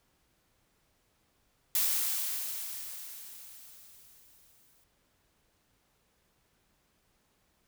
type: noise with exponential decay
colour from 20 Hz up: blue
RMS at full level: -27 dBFS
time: 1.75-4.84 s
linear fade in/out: 2 ms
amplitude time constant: 670 ms
effects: pink hiss -72 dBFS RMS until 7.67 s